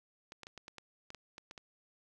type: clicks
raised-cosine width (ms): 0.2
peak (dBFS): -30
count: 11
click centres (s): 0.321 / 0.433 / 0.469 / 0.577 / 0.681 / 0.783 / 1.104 / 1.147 / 1.381 / 1.511 / 1.578
effects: none